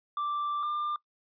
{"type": "tone pair in turn", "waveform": "triangle", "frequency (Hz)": [1174.7, 1195.2], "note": ["D6", "D6"], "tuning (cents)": [0, 30], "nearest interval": "unison", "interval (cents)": 30, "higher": "second", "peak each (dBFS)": -27, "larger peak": "neither", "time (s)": [[0.17, 0.63], [0.63, 0.96]], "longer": "first", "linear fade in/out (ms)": 2, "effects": ["noise-tail reverb RT60 0.1 s tail -22 dB re dry", "resampled to 11025 Hz"]}